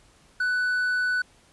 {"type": "tone with hard clipping", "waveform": "sine", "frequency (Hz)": 1490, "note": "F#6", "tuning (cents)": 12, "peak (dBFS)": -23, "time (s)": [0.4, 1.22], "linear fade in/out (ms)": 5, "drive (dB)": 3, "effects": ["pink hiss -58 dBFS RMS until 1.52 s", "resampled to 24000 Hz"]}